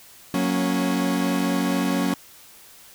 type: chord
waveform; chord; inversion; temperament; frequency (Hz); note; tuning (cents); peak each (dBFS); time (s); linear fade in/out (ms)
40% pulse; F# major; none; equal with one note detuned; 183.3 / 233.1 / 277.2; F#3 / A#3 / C#4; -16 / 0 / 0; -24 / -26 / -23; 0.34-2.14; 2
effects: white hiss -48 dBFS RMS until 2.94 s